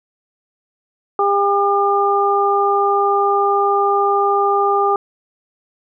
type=harmonic tone; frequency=401.5 Hz; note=G4; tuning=41 cents sharp; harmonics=1 / 2 / 3; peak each=-17 / -17 / -17 dBFS; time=1.19-4.96 s; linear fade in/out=2 ms; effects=none